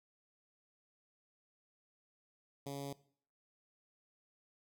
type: tone with notch filter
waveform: 10% pulse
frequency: 140 Hz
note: C#3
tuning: 18 cents sharp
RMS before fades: -43 dBFS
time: 2.66-2.93 s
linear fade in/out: 5 ms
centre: 1600 Hz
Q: 0.62
effects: noise-tail reverb RT60 0.5 s tail -18 dB re dry